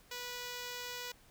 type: tone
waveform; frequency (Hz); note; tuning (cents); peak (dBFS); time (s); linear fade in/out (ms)
5% pulse; 490.2; B4; -13; -29; 0.11-1.12; 5
effects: pink hiss -63 dBFS RMS until 1.3 s